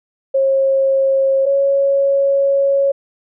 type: tone pair in turn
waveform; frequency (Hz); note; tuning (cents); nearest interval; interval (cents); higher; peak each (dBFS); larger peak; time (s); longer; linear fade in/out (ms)
sine; 540 / 553.3; C#5 / C#5; -45 / -3; unison; 42; second; -11; neither; 0.34-1.46 / 1.46-2.92; second; 10
effects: none